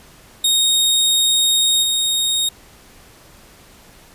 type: tone with level steps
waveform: sawtooth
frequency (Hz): 3729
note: A#7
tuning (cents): 0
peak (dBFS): -10 / -13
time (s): 0.44-2.49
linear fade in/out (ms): 5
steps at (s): 1.82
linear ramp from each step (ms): 20
effects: pink hiss -46 dBFS RMS until 4.14 s + resampled to 32000 Hz